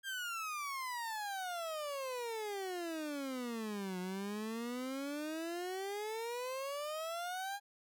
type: exponential two-way sweep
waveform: 30% pulse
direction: down then up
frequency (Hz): 1616 to 180 to 817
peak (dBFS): -36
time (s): 0.03-7.6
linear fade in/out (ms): 50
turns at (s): 3.99
effects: none